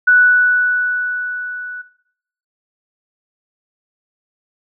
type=tone with level ramp; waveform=sine; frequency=1480 Hz; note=F#6; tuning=in tune; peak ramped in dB=-6 to -27 dBFS; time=0.07-1.82 s; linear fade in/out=10 ms; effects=noise-tail reverb RT60 0.7 s tail -17 dB re dry